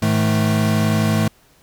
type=tone cluster; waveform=square; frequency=106.4 / 158.4 / 217.3 Hz; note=G#2 / D#3 / A3; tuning=+42 / +31 / -21 cents; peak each=-20 / -22 / -19 dBFS; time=0.02-1.28 s; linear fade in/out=5 ms; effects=pink hiss -54 dBFS RMS until 1.62 s